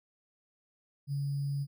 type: tone with sample-and-hold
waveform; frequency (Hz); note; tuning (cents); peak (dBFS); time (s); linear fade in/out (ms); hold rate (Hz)
sine; 141; C#3; +30; -30; 1.07-1.67; 50; 4900
effects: none